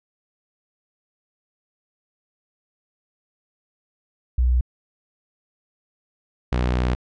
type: tone pair in turn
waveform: sine / sawtooth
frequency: 61.74 / 61.74 Hz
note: B1 / B1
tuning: 0 / 0 cents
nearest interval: unison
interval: 0 cents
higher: neither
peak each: -15 dBFS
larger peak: neither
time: 4.38-4.61 / 6.52-6.95 s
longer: second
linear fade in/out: 5 ms
effects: low-pass 4000 Hz 12 dB/octave